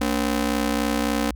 sawtooth ring-modulated tone, 256.5 Hz, C4, 34 cents flat, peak -14 dBFS, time 0.01-1.31 s, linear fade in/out 5 ms, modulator 31.8 Hz, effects added 60 Hz sine -33 dBFS peak until 1.35 s

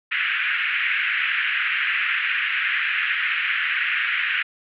pink band-pass noise, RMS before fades -23 dBFS, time 0.11-4.43 s, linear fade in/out 10 ms, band 1500 to 2800 Hz, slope 48 dB/octave, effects none

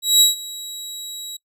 25% pulse tone with ADSR envelope, 3870 Hz, B7, 36 cents flat, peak -5 dBFS, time 0.02-1.37 s, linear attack 190 ms, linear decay 140 ms, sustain -21 dB, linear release 8 ms, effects noise-tail reverb RT60 0.1 s tail -24 dB re dry

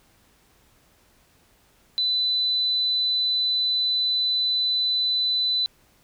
sine tone, 4000 Hz, B7, 21 cents sharp, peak -20 dBFS, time 1.98-5.66 s, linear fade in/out 0 ms, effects pink hiss -60 dBFS RMS until 6.03 s

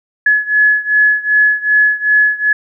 sine beating tone pair, 1700 / 1702.6 Hz, G#6 / G#6, +40 / +43 cents, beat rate 2.6 Hz, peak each -11 / -13 dBFS, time 0.26-2.53 s, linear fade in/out 5 ms, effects none

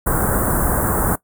pink band-stop noise, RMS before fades -18 dBFS, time 0.06-1.16 s, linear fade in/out 10 ms, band 1600 to 8400 Hz, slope 48 dB/octave, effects noise-tail reverb RT60 0.1 s tail -19 dB re dry

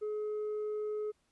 sine tone with tanh clipping, 424 Hz, G#4, 36 cents sharp, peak -34 dBFS, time 0.01-1.12 s, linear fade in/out 20 ms, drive 2 dB, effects pink hiss -75 dBFS RMS until 1.31 s + resampled to 24000 Hz

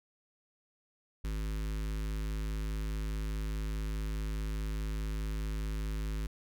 square tone with notch filter, 52.4 Hz, G#1, 16 cents sharp, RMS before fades -35 dBFS, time 1.24-6.27 s, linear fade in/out 5 ms, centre 700 Hz, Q 0.97, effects none

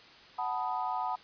sine chord, B dominant seventh, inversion second, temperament equal, 740 / 880 / 987.8 / 1244.5 Hz, F#5 / A5 / B5 / D#6, 0 / 0 / 0 / 0 cents, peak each -35 / -36 / -35 / -39 dBFS, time 0.38-1.16 s, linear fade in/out 10 ms, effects white hiss -54 dBFS RMS until 1.23 s + resampled to 11025 Hz

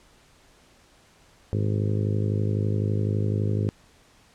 harmonic tone, 51.91 Hz, G#1, in tune, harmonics 2 / 3 / 4 / 5 / 6 / 7 / 8 / 9 / 10, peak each -23 / -32 / -32 / -37 / -37 / -36 / -35 / -41 / -42 dBFS, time 1.53-3.69 s, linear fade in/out 0 ms, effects pink hiss -57 dBFS RMS until 4.34 s + low-pass 9000 Hz 12 dB/octave

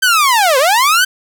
sawtooth linear two-way sweep, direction down then up, 1568 to 499.7 to 1568 Hz, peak -5 dBFS, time 0.02-1.05 s, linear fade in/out 10 ms, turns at 0.58 s, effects none

